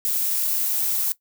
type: noise with high-pass filter sweep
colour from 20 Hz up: violet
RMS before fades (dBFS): -23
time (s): 0.05-1.12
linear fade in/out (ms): 0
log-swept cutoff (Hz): 520 to 860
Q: 4.1
effects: noise-tail reverb RT60 0.1 s tail -17 dB re dry